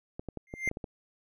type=clicks; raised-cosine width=2 ms; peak=-24 dBFS; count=8; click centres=0.195 / 0.287 / 0.373 / 0.539 / 0.676 / 0.714 / 0.771 / 0.842 s
type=tone with exponential growth; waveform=triangle; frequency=2099 Hz; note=C7; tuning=5 cents sharp; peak=-22 dBFS; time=0.47-0.69 s; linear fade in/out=1 ms; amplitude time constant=47 ms
effects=none